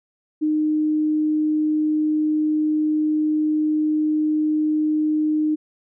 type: tone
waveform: sine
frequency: 306.7 Hz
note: D#4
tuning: 25 cents flat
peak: -17 dBFS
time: 0.41-5.56 s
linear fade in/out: 20 ms
effects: none